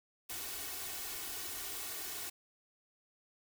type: noise with comb filter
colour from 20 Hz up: white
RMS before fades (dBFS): -42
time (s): 0.29-2.3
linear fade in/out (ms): 10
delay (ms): 2.7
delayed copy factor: +0.8
effects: none